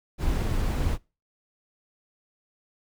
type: noise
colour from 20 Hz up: brown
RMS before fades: -25 dBFS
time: 0.18-0.98 s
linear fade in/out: 50 ms
effects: noise-tail reverb RT60 0.3 s tail -24 dB re dry